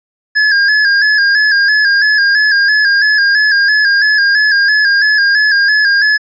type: tone with vibrato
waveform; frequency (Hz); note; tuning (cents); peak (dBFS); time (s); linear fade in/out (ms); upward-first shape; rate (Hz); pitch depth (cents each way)
square; 1661.2; G#6; 0; -8; 0.35-6.18; 20; square; 3; 50
effects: resampled to 16000 Hz